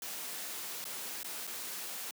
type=noise with dropouts; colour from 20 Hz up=white; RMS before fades=-41 dBFS; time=0.02-2.11 s; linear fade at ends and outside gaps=2 ms; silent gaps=0.842-0.852 / 1.232-1.244 / 1.469-1.474 s; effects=high-pass 200 Hz 12 dB/octave